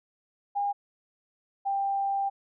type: tone pair in turn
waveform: sine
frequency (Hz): 809 / 790.5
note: G#5 / G5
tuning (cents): -46 / +14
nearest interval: unison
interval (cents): 40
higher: first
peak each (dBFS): -25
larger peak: neither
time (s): 0.55-0.73 / 1.65-2.3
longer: second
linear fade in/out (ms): 20
effects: none